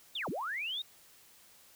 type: linear two-way sweep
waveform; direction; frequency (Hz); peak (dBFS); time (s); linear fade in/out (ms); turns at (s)
sine; down then up; 3797 to 130.81 to 3797; -34; 0.15-0.82; 5; 0.29
effects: white hiss -60 dBFS RMS until 1.75 s